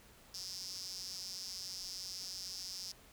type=tone with high-pass filter; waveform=sawtooth; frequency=186.3 Hz; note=F#3; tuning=12 cents sharp; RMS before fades=-45 dBFS; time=0.34-2.92 s; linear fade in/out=5 ms; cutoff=5200 Hz; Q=8.2; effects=pink hiss -61 dBFS RMS until 3.12 s